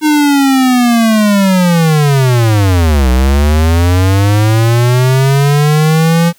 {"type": "linear two-way sweep", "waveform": "square", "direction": "down then up", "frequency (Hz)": [308.5, 61.74, 171.7], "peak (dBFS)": -7, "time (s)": [0.01, 6.33], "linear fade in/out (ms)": 50, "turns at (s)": 3.1, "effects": ["white hiss -48 dBFS RMS until 6.38 s"]}